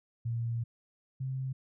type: tone pair in turn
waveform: sine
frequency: 116.54 / 131.8 Hz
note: A#2 / C3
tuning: 0 / +13 cents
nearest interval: major second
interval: 213 cents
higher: second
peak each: -30 / -32 dBFS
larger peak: first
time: 0.25-0.64 / 1.2-1.53 s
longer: first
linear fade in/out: 10 ms
effects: none